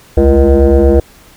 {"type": "tone with frequency modulation", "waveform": "sine", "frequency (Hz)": 202.7, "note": "G#3", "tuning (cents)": -42, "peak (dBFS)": -3, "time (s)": [0.17, 1], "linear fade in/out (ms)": 5, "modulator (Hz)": 138, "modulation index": 2.6, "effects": ["tanh soft clip ceiling -1 dBFS", "pink hiss -42 dBFS RMS until 1.36 s"]}